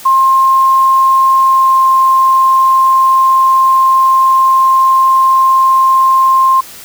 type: tone with pitch glide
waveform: sine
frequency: 1062 to 1055.9 Hz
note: C6 to C6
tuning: +25 to +15 cents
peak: -5 dBFS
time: 0.05-6.61 s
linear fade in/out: 10 ms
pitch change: -10 cents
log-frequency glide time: 1.42-1.81 s
effects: white hiss -32 dBFS RMS until 6.84 s